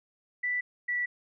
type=tone pair in turn; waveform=sine; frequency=1975.5 / 1955.1 Hz; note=B6 / B6; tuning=0 / -18 cents; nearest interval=unison; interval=18 cents; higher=first; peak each=-27 dBFS; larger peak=neither; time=0.43-0.61 / 0.88-1.06 s; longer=neither; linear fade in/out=10 ms; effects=none